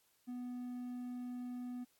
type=tone; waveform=triangle; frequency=246.9 Hz; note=B3; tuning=in tune; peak=-39 dBFS; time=0.27-1.85 s; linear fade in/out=20 ms; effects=white hiss -74 dBFS RMS until 1.99 s + AAC 64 kbps